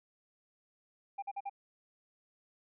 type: tone bursts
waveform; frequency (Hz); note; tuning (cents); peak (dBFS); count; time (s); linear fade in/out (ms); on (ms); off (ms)
triangle; 798; G5; +31; -34; 4; 1.18-1.497; 10; 44; 47
effects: resampled to 8000 Hz